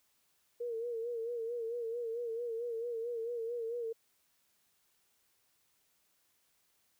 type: tone with vibrato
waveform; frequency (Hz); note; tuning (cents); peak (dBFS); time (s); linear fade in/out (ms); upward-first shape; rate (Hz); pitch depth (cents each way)
sine; 466.2; A#4; 0; -35; 0.6-3.93; 10; sine; 4.5; 67
effects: white hiss -74 dBFS RMS until 6.99 s